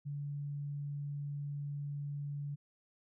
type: tone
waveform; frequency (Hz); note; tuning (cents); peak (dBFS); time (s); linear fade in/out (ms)
sine; 143.8; D3; -36; -37; 0.05-2.56; 20
effects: none